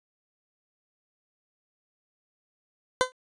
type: tone with exponential decay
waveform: 20% pulse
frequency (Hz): 510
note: C5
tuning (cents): -44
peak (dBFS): -11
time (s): 3.01-3.12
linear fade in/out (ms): 0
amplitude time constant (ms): 23
effects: resampled to 22050 Hz